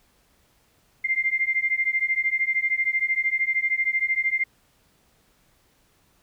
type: beating tone pair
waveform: sine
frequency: 2093 / 2106 Hz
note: C7 / C7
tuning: 0 / +11 cents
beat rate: 13 Hz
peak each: -24 dBFS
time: 1.04-4.44 s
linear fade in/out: 10 ms
effects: pink hiss -63 dBFS RMS until 6.22 s